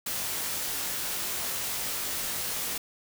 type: noise with comb filter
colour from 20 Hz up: white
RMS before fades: -32 dBFS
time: 0.06-2.78 s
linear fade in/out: 5 ms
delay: 20 ms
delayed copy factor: -0.6
effects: none